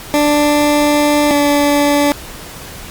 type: tone pair in turn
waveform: 20% pulse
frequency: 294.4 / 289 Hz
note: D4 / D4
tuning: +4 / -28 cents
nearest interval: unison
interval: 32 cents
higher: first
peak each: -5 dBFS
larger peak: neither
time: 0.14-1.31 / 1.31-2.12 s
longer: first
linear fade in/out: 0 ms
effects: pink hiss -31 dBFS RMS until 2.9 s + Opus 48 kbps